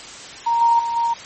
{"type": "tone with level steps", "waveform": "sine", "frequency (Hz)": 932, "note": "A#5", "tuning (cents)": -1, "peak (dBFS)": [-15, -11, -20, -16], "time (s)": [0.46, 1.14], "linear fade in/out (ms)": 10, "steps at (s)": [0.61, 0.79, 0.96], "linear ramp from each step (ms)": 5, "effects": ["white hiss -36 dBFS RMS until 1.25 s", "MP3 32 kbps"]}